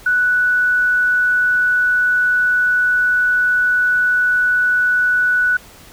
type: tone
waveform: sine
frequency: 1480 Hz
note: F#6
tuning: in tune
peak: -12 dBFS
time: 0.06-5.57 s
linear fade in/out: 5 ms
effects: pink hiss -42 dBFS RMS until 5.92 s